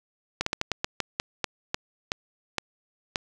slowing click train, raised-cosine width 0.2 ms, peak -8 dBFS, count 13, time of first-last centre 0.41-3.158 s, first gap 54 ms, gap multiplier 1.24, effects none

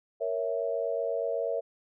sine chord, A# diminished, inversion none, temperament equal, 466.2 / 554.4 / 659.3 Hz, A#4 / C#5 / E5, 0 / 0 / 0 cents, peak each -32 dBFS, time 0.2-1.61 s, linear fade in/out 20 ms, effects none

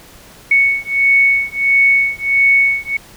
sine beating tone pair, 2217 / 2218.5 Hz, C#7 / C#7, 0 / +1 cents, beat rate 1.5 Hz, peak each -13 dBFS, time 0.51-2.97 s, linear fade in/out 5 ms, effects pink hiss -41 dBFS RMS until 3.16 s

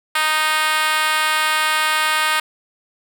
5% pulse tone with high-pass filter, 310.1 Hz, D#4, 6 cents flat, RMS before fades -18 dBFS, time 0.15-2.4 s, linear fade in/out 5 ms, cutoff 1100 Hz, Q 1.7, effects none

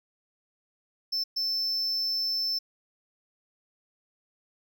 triangle tone bursts at uneven times, 5300 Hz, E8, 9 cents sharp, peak -25 dBFS, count 2, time 1.12-1.24 / 1.36-2.59 s, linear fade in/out 10 ms, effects none

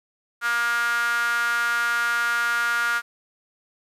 sawtooth tone with high-pass filter, 236.3 Hz, A#3, 24 cents sharp, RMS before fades -23 dBFS, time 0.41-3.02 s, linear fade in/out 50 ms, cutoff 1400 Hz, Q 7.6, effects resampled to 32000 Hz + 9-bit

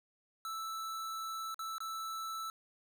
square tone with dropouts, 1318.5 Hz, E6, in tune, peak -39 dBFS, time 0.45-2.5 s, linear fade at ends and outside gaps 1 ms, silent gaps 1.544-1.592 / 1.782-1.804 s, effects none

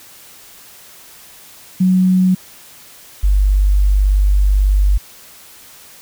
sine tone pair in turn, 185.1 / 49.12 Hz, F#3 / G1, +1 / +4 cents, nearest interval octave + major seventh, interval 2297 cents, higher first, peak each -9 dBFS, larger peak neither, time 1.8-2.35 / 3.23-4.98 s, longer second, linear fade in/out 10 ms, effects white hiss -41 dBFS RMS until 6.01 s

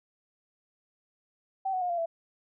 sine tone with pitch steps, 770 / 742.5 / 715.9 / 690.4 / 665.7 Hz, G5 / F#5 / F5 / F5 / E5, -31 / +6 / +43 / -20 / +17 cents, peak -27 dBFS, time 1.65-2.06 s, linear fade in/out 10 ms, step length 82 ms, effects none

